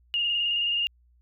sine tone with vibrato, 2830 Hz, F7, 22 cents sharp, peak -23 dBFS, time 0.14-0.87 s, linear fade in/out 0 ms, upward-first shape square, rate 19 Hz, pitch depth 22 cents each way, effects added 60 Hz sine -58 dBFS peak until 1.21 s

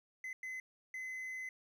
triangle tone bursts at uneven times, 2038 Hz, C7, 46 cents flat, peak -39 dBFS, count 3, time 0.24-0.33 / 0.43-0.6 / 0.94-1.49 s, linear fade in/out 2 ms, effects 13-bit

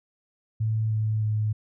sine tone with pitch steps, 110 / 108.67 / 107.36 Hz, A2 / A2 / A2, 0 / -21 / -42 cents, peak -22 dBFS, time 0.6-1.53 s, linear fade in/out 10 ms, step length 310 ms, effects none

